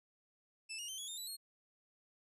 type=tone with pitch steps; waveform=20% pulse; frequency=2637 / 2859 / 3100 / 3361 / 3644 / 3951 / 4284 Hz; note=E7 / F7 / G7 / G#7 / A#7 / B7 / C8; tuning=0 / +40 / -20 / +20 / -40 / 0 / +40 cents; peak=-37 dBFS; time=0.69-1.369 s; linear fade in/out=20 ms; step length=97 ms; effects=resampled to 32000 Hz